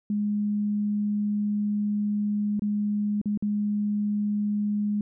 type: tone with dropouts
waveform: sine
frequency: 207.5 Hz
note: G#3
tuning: 1 cent flat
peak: -23 dBFS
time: 0.1-5.01 s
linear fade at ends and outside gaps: 2 ms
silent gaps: 2.595-2.62 / 3.215-3.257 / 3.375-3.424 s
effects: none